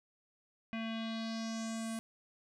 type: tone with low-pass filter sweep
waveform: square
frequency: 224.9 Hz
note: A3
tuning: 38 cents sharp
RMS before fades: -39 dBFS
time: 0.73-1.99 s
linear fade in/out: 0 ms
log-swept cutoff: 2500 to 10000 Hz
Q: 3.4
effects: none